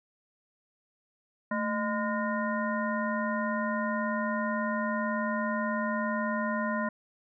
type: harmonic tone with a mistuned harmonic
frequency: 204.5 Hz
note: G#3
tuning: 26 cents flat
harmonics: 1 / 3 / 5 / 7 / 9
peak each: -31 / -34 / -34 / -37 / -37 dBFS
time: 1.51-6.89 s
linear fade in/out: 5 ms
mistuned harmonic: 1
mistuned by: +130 cents
effects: none